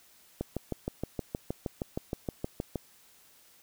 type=click train; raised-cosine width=2 ms; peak=-18 dBFS; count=16; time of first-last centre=0.41-2.757 s; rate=6.39 Hz; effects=white hiss -60 dBFS RMS until 3.62 s